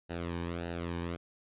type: tone with flanger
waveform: sawtooth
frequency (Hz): 85.5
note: F2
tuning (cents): -36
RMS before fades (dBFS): -37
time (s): 0.09-1.17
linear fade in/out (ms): 20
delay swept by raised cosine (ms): 0.89 to 1.51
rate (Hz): 1.7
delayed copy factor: -0.75
effects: resampled to 8000 Hz